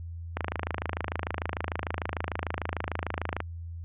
click train, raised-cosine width 0.5 ms, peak -14 dBFS, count 82, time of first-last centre 0.37-3.404 s, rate 26.7 Hz, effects added 84 Hz sine -36 dBFS peak until 3.84 s + resampled to 8000 Hz

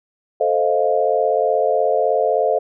sine chord, F dominant seventh, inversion first, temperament equal, 440 / 523.3 / 622.3 / 698.5 Hz, A4 / C5 / Eb5 / F5, 0 / 0 / 0 / 0 cents, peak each -20 dBFS, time 0.4-2.59 s, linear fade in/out 10 ms, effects none

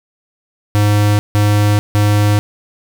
square tone bursts, 103.83 Hz, G#2, in tune, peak -10 dBFS, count 3, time 0.75-2.39 s, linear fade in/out 0 ms, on 440 ms, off 160 ms, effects none

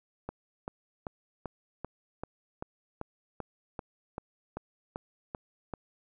click train, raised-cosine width 1 ms, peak -22 dBFS, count 15, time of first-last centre 0.29-5.737 s, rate 2.57 Hz, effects none

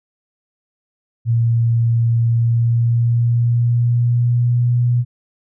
sine tone with pitch glide, 116.3 to 121.45 Hz, A#2 to B2, -4 to -29 cents, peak -12 dBFS, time 1.25-5.05 s, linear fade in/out 50 ms, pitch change +75 cents, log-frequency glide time 2.28-4.74 s, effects none

